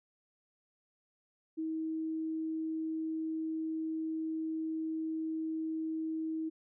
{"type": "tone", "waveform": "sine", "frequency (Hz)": 319, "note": "D#4", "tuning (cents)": 43, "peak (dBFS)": -33, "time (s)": [1.57, 6.5], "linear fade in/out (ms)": 20, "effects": []}